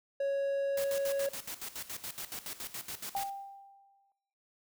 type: tone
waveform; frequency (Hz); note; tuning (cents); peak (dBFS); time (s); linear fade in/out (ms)
triangle; 554.4; C#5; 0; -27; 0.2-1.29; 5
type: noise with tremolo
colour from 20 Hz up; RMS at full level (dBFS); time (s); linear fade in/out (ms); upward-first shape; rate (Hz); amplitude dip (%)
white; -40; 0.77-3.3; 5; square; 7.1; 80
type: tone with exponential decay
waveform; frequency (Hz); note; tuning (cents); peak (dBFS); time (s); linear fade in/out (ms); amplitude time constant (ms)
sine; 791; G5; +15; -30; 3.15-4.12; 1; 210
effects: noise-tail reverb RT60 0.8 s tail -17 dB re dry